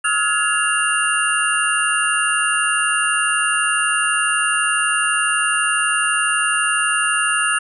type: tone cluster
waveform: sine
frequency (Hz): 1278 / 1430 / 1686 / 2780 / 9300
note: D#6 / F6 / G#6 / F7 / D9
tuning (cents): +46 / +41 / +26 / -9 / -18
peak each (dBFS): -22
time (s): 0.04-7.59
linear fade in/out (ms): 10
effects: none